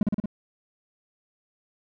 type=tone with echo; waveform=triangle; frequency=207.7 Hz; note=G#3; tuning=in tune; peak=-15 dBFS; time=0.01-0.03 s; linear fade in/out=2 ms; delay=57 ms; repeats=4; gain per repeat=-2 dB; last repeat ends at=0.258 s; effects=none